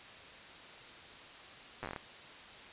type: slowing click train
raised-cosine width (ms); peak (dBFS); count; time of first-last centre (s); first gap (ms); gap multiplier
0.5; -25; 9; 1.83-1.962; 8; 1.2
effects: white hiss -51 dBFS RMS until 2.72 s + resampled to 8000 Hz